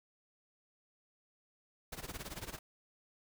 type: noise with tremolo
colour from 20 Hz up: pink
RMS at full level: -42 dBFS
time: 1.92-2.59 s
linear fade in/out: 5 ms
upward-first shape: sine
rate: 18 Hz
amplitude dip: 85%
effects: none